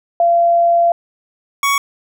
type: tone pair in turn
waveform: sine / 25% pulse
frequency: 685 / 1118.3 Hz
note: F5 / C#6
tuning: -34 / +15 cents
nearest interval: minor sixth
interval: 849 cents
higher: second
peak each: -9 dBFS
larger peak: neither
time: 0.2-0.92 / 1.63-1.78 s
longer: first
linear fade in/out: 2 ms
effects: none